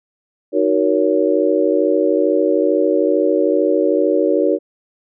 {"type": "chord", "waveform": "sine", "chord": "D# minor seventh", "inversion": "none", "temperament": "just", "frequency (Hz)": [311.1, 373.4, 466.7, 560], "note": ["D#4", "F#4", "A#4", "C#5"], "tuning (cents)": [0, 16, 2, 18], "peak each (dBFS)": -18, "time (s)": [0.52, 4.59], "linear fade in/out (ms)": 50, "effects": []}